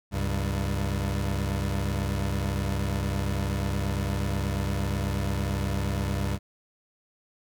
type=tone pair together; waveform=25% pulse; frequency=68.17 / 98 Hz; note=C#2 / G2; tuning=-28 / 0 cents; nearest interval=tritone; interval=628 cents; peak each=-25 / -25 dBFS; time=0.11-6.39 s; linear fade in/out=50 ms; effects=none